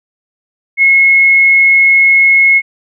sine tone, 2173 Hz, C#7, 35 cents flat, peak -4 dBFS, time 0.77-2.62 s, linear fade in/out 50 ms, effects none

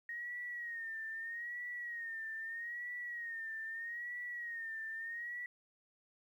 sine tone with vibrato, 1864.7 Hz, A#6, in tune, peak -40 dBFS, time 0.09-5.46 s, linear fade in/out 2 ms, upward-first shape sine, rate 0.79 Hz, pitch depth 78 cents each way, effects 12-bit

